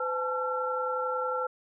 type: tone cluster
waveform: sine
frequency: 507 / 852 / 883 / 1357 Hz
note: B4 / G#5 / A5 / E6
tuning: +45 / +44 / +6 / +50 cents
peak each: -31 / -38 / -39 / -31 dBFS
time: 0-1.47 s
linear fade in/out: 5 ms
effects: none